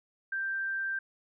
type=tone; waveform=sine; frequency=1573 Hz; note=G6; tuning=6 cents sharp; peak=-30 dBFS; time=0.32-0.99 s; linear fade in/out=5 ms; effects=none